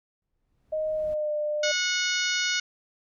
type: noise with exponential growth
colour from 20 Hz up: brown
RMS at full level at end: -43 dBFS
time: 0.22-1.14 s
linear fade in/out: 2 ms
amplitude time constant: 200 ms
type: tone with pitch glide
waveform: sine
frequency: 622 to 599.8 Hz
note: D#5 to D5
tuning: -1 to +36 cents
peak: -25 dBFS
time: 0.72-1.72 s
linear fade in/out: 10 ms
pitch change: -63 cents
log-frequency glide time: 0.95-1.32 s
type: harmonic tone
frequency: 730 Hz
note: F#5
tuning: 24 cents flat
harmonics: 2 / 3 / 4 / 5 / 6 / 7 / 8 / 9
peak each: -29 / -31 / -32 / -33 / -34 / -34 / -35 / -36 dBFS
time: 1.63-2.6 s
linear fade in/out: 5 ms
effects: none